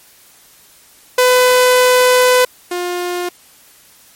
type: tone pair in turn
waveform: sawtooth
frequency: 502 / 355 Hz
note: B4 / F4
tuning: +28 / +28 cents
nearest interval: tritone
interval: 600 cents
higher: first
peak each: -4 / -14 dBFS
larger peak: first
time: 1.18-2.45 / 2.71-3.29 s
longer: first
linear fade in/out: 5 ms
effects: white hiss -46 dBFS RMS until 4.15 s + MP3 64 kbps